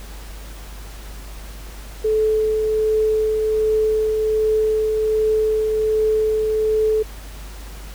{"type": "tone with tremolo", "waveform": "sine", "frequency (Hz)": 434.1, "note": "A4", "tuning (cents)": -23, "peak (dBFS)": -14, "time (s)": [2.04, 7.03], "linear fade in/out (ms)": 10, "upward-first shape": "triangle", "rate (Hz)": 1.3, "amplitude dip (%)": 30, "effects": ["added 50 Hz sine -33 dBFS peak until 7.94 s", "pink hiss -41 dBFS RMS until 7.94 s"]}